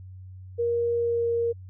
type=tone with pitch glide; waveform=sine; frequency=471.2 to 467.4 Hz; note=A#4 to A#4; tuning=+19 to +5 cents; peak=-22 dBFS; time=0.58-1.53 s; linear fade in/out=20 ms; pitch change=-14 cents; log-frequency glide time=0.94-1.28 s; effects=added 93 Hz sine -40 dBFS peak until 1.69 s